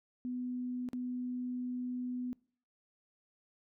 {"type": "tone with dropouts", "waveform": "sine", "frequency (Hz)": 249, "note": "B3", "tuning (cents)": 14, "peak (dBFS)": -35, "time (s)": [0.25, 2.33], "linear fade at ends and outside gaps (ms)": 0, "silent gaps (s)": [0.888, 0.932], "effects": ["noise-tail reverb RT60 0.5 s tail -25 dB re dry"]}